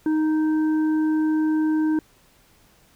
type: harmonic tone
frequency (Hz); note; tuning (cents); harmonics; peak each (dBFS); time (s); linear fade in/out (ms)
311.1; D#4; 0; 1 / 3 / 5; -18 / -36 / -38; 0.06-1.99; 2
effects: pink hiss -57 dBFS RMS until 2.95 s